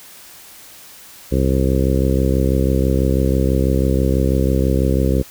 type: harmonic tone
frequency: 66.1 Hz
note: C2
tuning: 18 cents sharp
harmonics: 1 / 2 / 3 / 4 / 5 / 6 / 7 / 8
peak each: -17 / -20 / -22 / -23 / -24 / -25 / -25 / -26 dBFS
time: 1.31-5.23 s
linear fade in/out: 20 ms
effects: white hiss -41 dBFS RMS until 5.3 s